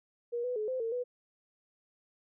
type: tone with pitch steps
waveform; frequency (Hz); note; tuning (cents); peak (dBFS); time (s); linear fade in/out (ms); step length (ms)
sine; 475.8 / 496.8 / 427.7 / 515 / 454.9 / 493.4; A#4 / B4 / A4 / C5 / A#4 / B4; +35 / +10 / -49 / -28 / -42 / -2; -31; 0.32-1.04; 20; 120
effects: none